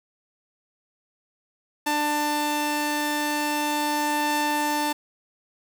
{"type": "tone pair together", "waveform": "sawtooth", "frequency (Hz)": [296.8, 890], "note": ["D4", "A5"], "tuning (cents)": [18, 20], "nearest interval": "octave + perfect fifth", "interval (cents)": 1902, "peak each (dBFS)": [-23, -21], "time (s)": [1.86, 4.93], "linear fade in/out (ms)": 10, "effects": ["9-bit"]}